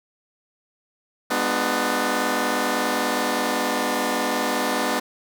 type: chord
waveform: 10% pulse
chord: G# diminished seventh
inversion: none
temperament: just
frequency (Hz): 207.7 / 249.2 / 299 / 358.8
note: G#3 / B3 / D4 / F4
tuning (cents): 0 / +16 / +31 / +47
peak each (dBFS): -21 / -16 / -18 / -22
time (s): 1.3-5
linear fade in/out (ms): 10
effects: none